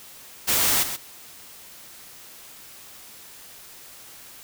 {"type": "noise with echo", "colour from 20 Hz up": "white", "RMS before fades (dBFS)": -21, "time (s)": [0.47, 0.84], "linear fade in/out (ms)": 20, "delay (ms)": 130, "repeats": 1, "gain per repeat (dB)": -9, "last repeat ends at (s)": 0.97, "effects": ["white hiss -45 dBFS RMS until 4.43 s"]}